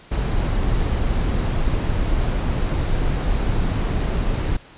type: noise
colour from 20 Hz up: brown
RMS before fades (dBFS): -20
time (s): 0.11-4.57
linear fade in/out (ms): 10
effects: pink hiss -46 dBFS RMS until 4.77 s + resampled to 8000 Hz